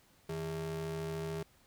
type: ring-modulated tone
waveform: square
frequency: 123.1 Hz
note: B2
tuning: 5 cents flat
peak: -34 dBFS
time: 0.29-1.43 s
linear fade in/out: 5 ms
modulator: 283 Hz
effects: pink hiss -66 dBFS RMS until 1.66 s